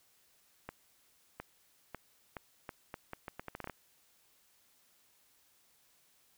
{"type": "accelerating click train", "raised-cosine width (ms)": 0.5, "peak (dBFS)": -26, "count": 15, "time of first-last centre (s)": [0.69, 3.697], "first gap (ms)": 710, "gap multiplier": 0.77, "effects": ["white hiss -69 dBFS RMS until 6.37 s"]}